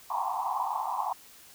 pink band-pass noise, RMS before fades -31 dBFS, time 0.1-1.13 s, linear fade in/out 5 ms, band 740 to 1100 Hz, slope 96 dB/octave, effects white hiss -53 dBFS RMS until 1.54 s

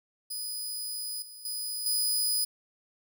15% pulse tone with level steps, 4978 Hz, D#8, in tune, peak -27 / -38 / -26 / -19 dBFS, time 0.3-2.45 s, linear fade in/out 10 ms, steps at 1.22 / 1.45 / 1.86 s, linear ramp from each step 2 ms, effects none

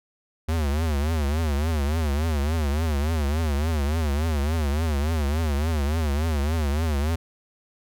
square tone with vibrato, 75.9 Hz, D#2, 42 cents flat, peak -22 dBFS, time 0.48-7.16 s, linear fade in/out 10 ms, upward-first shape triangle, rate 3.5 Hz, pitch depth 180 cents each way, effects none

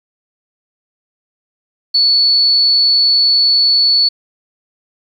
sine tone, 4435 Hz, C#8, in tune, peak -8 dBFS, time 1.94-4.09 s, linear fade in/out 10 ms, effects 8-bit

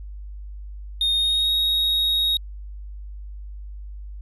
triangle tone with pitch glide, 3691 to 3766 Hz, A#7 to A#7, -18 to +17 cents, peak -17 dBFS, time 1.01-2.37 s, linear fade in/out 2 ms, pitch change +35 cents, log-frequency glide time 1.13-1.52 s, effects added 50 Hz sine -33 dBFS peak until 4.21 s

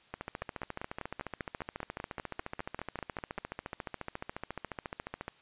two click trains, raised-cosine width 0.5 ms, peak -22 / -22 dBFS, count 16 / 74, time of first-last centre 0.42-3.384 / 0.14-5.281 s, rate 5.06 / 14.2 Hz, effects white hiss -62 dBFS RMS until 5.41 s + resampled to 8000 Hz

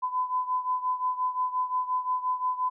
sine beating tone pair, 1007 / 1012.7 Hz, B5 / B5, +33 / +43 cents, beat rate 5.7 Hz, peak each -27 / -31 dBFS, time 0.02-2.7 s, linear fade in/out 20 ms, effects none

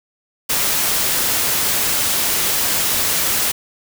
white noise, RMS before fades -18 dBFS, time 0.49-3.52 s, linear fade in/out 10 ms, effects none

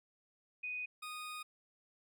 sine / 20% pulse tone pair in turn, 2489 / 1238.8 Hz, D#7 / D#6, 0 / -8 cents, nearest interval octave, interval 1208 cents, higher first, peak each -38 / -38 dBFS, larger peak neither, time 0.63-0.86 / 1.02-1.43 s, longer second, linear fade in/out 10 ms, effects none

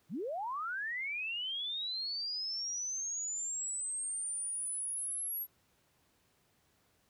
sine linear sweep, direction up, 127 to 11600 Hz, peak -35 dBFS, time 0.09-5.47 s, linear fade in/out 50 ms, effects pink hiss -72 dBFS RMS until 7.09 s + high-pass 60 Hz 12 dB/octave

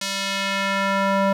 square tone with band-pass filter sweep, 196 Hz, G3, in tune, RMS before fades -22 dBFS, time 0.01-1.33 s, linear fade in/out 5 ms, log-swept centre 5100 to 760 Hz, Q 0.97, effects 8-bit

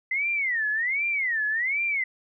sine tone with vibrato, 2012 Hz, B6, 32 cents sharp, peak -23 dBFS, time 0.11-2.04 s, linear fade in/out 5 ms, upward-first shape sine, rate 1.3 Hz, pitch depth 290 cents each way, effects none

